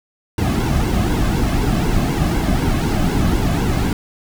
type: noise with flanger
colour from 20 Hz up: brown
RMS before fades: -17 dBFS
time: 0.38-3.93 s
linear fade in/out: 2 ms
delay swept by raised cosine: 1.6 to 2.17 ms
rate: 4 Hz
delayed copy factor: -0.65
effects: none